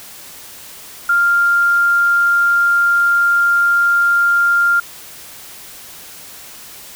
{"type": "tone", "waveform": "sine", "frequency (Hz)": 1396.9, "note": "F6", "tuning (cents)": 0, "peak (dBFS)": -10, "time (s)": [1.09, 4.8], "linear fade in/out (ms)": 5, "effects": ["white hiss -36 dBFS RMS until 6.95 s"]}